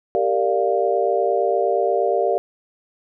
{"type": "chord", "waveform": "sine", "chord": "G minor seventh", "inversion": "none", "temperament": "equal with one note detuned", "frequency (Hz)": [392, 460.5, 587.3, 698.5], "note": ["G4", "Bb4", "D5", "F5"], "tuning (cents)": [0, -21, 0, 0], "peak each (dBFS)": -22, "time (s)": [0.15, 2.38], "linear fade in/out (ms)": 0, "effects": []}